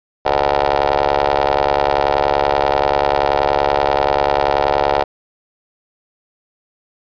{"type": "ring-modulated tone", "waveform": "15% pulse", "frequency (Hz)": 70.4, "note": "C#2", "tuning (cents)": 27, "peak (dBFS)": -4, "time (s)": [0.25, 5.04], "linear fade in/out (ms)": 10, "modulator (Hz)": 678, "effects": ["resampled to 11025 Hz"]}